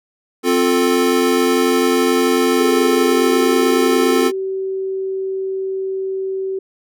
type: chord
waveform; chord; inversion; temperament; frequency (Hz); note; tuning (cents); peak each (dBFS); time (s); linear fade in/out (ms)
square; F major; second; equal with one note detuned; 261.6 / 352.9 / 440; C4 / F4 / A4; 0 / +18 / 0; -18; 0.43-4.32; 50
type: tone with pitch glide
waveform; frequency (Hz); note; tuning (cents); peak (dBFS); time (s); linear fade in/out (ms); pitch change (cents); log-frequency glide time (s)
sine; 415.2 to 382.9; G#4 to G4; 0 to -41; -19; 2.59-6.59; 5; -141; 3.04-3.32
effects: none